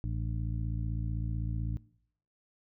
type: harmonic tone with a mistuned harmonic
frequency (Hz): 55.8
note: A1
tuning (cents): +25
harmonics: 1 / 2 / 3 / 4 / 5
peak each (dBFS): -34 / -34 / -42 / -47 / -46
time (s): 0.04-1.77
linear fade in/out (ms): 0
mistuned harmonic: 5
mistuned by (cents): +120
effects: noise-tail reverb RT60 0.7 s tail -22 dB re dry